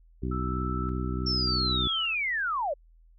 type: harmonic tone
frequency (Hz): 63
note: B1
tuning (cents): +35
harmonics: 1 / 2 / 3 / 4 / 5 / 6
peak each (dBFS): -31 / -34 / -36 / -37 / -38 / -39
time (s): 0.22-1.88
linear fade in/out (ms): 10
type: tone with tremolo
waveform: sine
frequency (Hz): 1318.5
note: E6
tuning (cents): 0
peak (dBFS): -34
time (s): 0.31-2.15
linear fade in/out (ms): 10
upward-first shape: square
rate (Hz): 0.86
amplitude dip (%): 60
type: linear sweep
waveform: sine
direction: down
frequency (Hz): 5460 to 523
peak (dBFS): -26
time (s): 1.26-2.74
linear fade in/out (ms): 10
effects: added 41 Hz sine -54 dBFS peak until 3.18 s